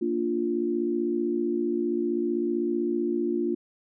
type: chord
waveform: sine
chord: Bb major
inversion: none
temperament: equal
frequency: 233.1 / 293.7 / 349.2 Hz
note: Bb3 / D4 / F4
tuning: 0 / 0 / 0 cents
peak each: -30 / -30 / -26 dBFS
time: 0.01-3.55 s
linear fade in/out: 10 ms
effects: none